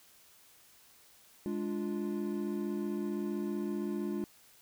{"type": "chord", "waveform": "triangle", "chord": "D diminished", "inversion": "second", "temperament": "equal", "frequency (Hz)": [207.7, 293.7, 349.2], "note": ["Ab3", "D4", "F4"], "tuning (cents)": [0, 0, 0], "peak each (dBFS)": [-34, -37, -35], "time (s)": [1.46, 4.24], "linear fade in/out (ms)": 0, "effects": ["white hiss -61 dBFS RMS until 4.61 s"]}